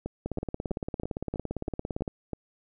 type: two click trains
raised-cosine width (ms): 2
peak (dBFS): -18 / -19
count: 33 / 8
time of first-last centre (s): 0.26-2.078 / 0.06-2.333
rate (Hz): 17.6 / 3.08
effects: none